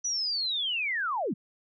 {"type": "linear sweep", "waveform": "sine", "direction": "down", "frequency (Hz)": [5970, 146.83], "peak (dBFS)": -27, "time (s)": [0.04, 1.34], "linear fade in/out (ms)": 10, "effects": []}